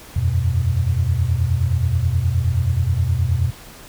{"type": "chord", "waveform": "sine", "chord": "E suspended second", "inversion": "none", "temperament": "equal with one note detuned", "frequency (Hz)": [83.03, 92.5, 123.47], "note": ["E2", "F#2", "B2"], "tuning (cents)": [13, 0, 0], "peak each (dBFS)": -20, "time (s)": [0.16, 3.51], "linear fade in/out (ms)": 5, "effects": ["pink hiss -41 dBFS RMS until 3.88 s"]}